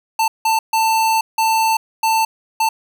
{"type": "tone bursts at uneven times", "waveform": "square", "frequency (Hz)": 890, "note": "A5", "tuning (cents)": 20, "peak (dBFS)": -14, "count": 6, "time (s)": [[0.19, 0.28], [0.45, 0.59], [0.73, 1.21], [1.38, 1.77], [2.03, 2.25], [2.6, 2.69]], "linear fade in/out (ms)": 5, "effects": ["9-bit"]}